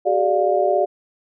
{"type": "tone cluster", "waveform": "sine", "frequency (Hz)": [379.4, 417.3, 590, 704], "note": ["F#4", "G#4", "D5", "F5"], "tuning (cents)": [43, 8, 8, 14], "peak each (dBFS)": [-21, -24, -19, -20], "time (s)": [0.05, 0.86], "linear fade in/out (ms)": 20, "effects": []}